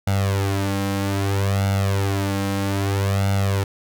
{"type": "tone with flanger", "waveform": "sawtooth", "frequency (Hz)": 98.5, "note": "G2", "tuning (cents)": 9, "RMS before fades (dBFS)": -21, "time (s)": [0.07, 3.64], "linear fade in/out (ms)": 5, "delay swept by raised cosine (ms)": [1.4, 3.8], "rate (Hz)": 0.62, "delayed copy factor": 0.9, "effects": []}